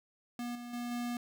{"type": "tone with level steps", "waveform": "square", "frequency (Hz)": 240.9, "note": "B3", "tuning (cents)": -43, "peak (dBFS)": [-37, -43, -37, -35], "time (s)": [0.39, 1.17], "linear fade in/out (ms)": 2, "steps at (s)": [0.55, 0.73, 0.91], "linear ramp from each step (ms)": 5, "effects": ["12-bit"]}